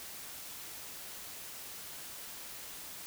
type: silence
effects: white hiss -46 dBFS RMS until 3.06 s